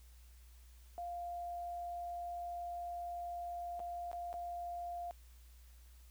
sine tone with dropouts, 698.5 Hz, F5, in tune, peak -40 dBFS, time 0.98-5.11 s, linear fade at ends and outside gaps 0 ms, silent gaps 3.794-3.801 / 4.115-4.13 / 4.329-4.34 s, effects added 60 Hz sine -56 dBFS peak until 6.1 s + white hiss -68 dBFS RMS until 6.1 s

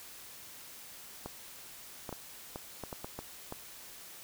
clicks, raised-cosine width 1 ms, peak -25 dBFS, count 9, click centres 1.26 / 2.092 / 2.127 / 2.559 / 2.837 / 2.928 / 3.045 / 3.19 / 3.524 s, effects white hiss -50 dBFS RMS until 4.23 s

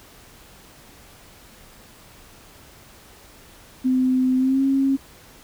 sine tone with pitch glide, 257 to 271 Hz, C4 to C#4, -31 to -39 cents, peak -16 dBFS, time 3.84-4.97 s, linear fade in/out 20 ms, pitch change +92 cents, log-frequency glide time 4.37-4.62 s, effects pink hiss -48 dBFS RMS until 5.43 s

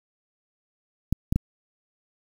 clicks, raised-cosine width 5 ms, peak -9 dBFS, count 3, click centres 1.126 / 1.325 / 1.36 s, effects 7-bit

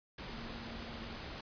sine tone in noise, 230 Hz, A#3, 23 cents flat, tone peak -49 dBFS, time 0.3-1.16 s, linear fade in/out 5 ms, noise pink, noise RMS -45 dBFS, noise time 0.18-1.41 s, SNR -7 dB, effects resampled to 11025 Hz

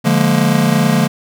square chord, Bb dominant seventh, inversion first, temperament just, 145.68 / 174.81 / 209.8 / 233.1 Hz, D3 / F3 / Ab3 / Bb3, -14 / +2 / +18 / 0 cents, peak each -17 dBFS, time 0.04-1.08 s, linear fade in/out 20 ms, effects none

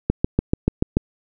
click train, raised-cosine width 3 ms, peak -3 dBFS, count 7, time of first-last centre 0.1-0.97 s, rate 6.9 Hz, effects none

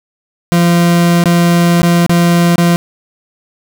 40% pulse tone with dropouts, 172.1 Hz, F3, 25 cents flat, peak -6 dBFS, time 0.52-2.76 s, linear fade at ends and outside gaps 0 ms, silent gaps 1.239-1.257 / 1.818-1.83 / 2.064-2.095 / 2.558-2.581 s, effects none

